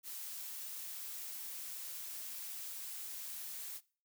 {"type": "noise", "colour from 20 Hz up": "blue", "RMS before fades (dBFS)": -45, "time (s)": [0.03, 3.81], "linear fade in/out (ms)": 50, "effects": ["noise-tail reverb RT60 0.4 s tail -21 dB re dry"]}